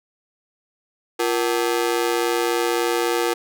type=ring-modulated tone; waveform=sawtooth; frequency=410.9 Hz; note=G#4; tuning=18 cents flat; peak=-12 dBFS; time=1.19-3.34 s; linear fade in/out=10 ms; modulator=61.8 Hz; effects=none